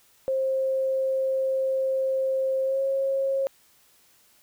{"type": "tone with pitch glide", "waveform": "sine", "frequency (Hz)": [530, 541.4], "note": ["C5", "C#5"], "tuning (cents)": [22, -41], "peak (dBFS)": -22, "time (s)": [0.28, 3.47], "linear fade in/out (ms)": 0, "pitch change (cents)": 37, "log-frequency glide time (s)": [2.64, 2.8], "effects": ["white hiss -60 dBFS RMS until 4.42 s"]}